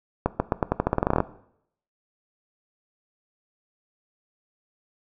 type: accelerating click train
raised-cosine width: 1 ms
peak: -6 dBFS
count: 16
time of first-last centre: 0.26-1.204 s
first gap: 140 ms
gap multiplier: 0.87
effects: noise-tail reverb RT60 0.7 s tail -17 dB re dry